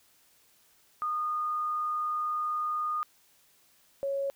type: tone pair in turn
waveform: sine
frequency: 1226 / 552.8 Hz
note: D#6 / C#5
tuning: -26 / -5 cents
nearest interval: octave + major second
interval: 1379 cents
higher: first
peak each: -28 dBFS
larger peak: neither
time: 1.02-3.03 / 4.03-4.3 s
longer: first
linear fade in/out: 0 ms
effects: white hiss -64 dBFS RMS until 4.35 s